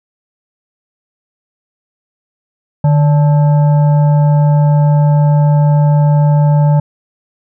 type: tone with frequency modulation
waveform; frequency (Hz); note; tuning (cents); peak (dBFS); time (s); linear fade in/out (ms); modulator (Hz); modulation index
sine; 148.9; D3; +24; -6; 2.84-6.8; 5; 727; 0.37
effects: none